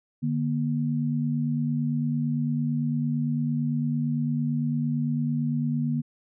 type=tone pair together; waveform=sine; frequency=149.22 / 238.1 Hz; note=D3 / A#3; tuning=+28 / +37 cents; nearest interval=minor sixth; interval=809 cents; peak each=-26 dBFS; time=0.22-6.02 s; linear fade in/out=20 ms; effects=none